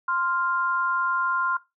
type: tone pair together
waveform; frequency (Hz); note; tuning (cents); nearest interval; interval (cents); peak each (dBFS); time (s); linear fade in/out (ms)
sine; 1046.5 / 1396.9; C6 / F6; 0 / 0; perfect fourth; 500; -25; 0.08-1.57; 5
effects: noise-tail reverb RT60 0.2 s tail -17 dB re dry